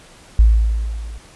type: tone with level ramp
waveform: sine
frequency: 55.1 Hz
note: A1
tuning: 3 cents sharp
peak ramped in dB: -5 to -29 dBFS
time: 0.39-1.18 s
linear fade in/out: 0 ms
effects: pink hiss -45 dBFS RMS until 1.35 s + resampled to 24000 Hz